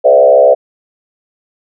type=tone with frequency modulation; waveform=sine; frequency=578 Hz; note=D5; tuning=28 cents flat; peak=-3 dBFS; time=0.04-0.55 s; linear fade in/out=20 ms; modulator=67.7 Hz; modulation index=1.5; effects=none